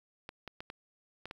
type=clicks; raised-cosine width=0.3 ms; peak=-26 dBFS; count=6; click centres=0.291 / 0.477 / 0.605 / 0.701 / 1.256 / 1.311 s; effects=9-bit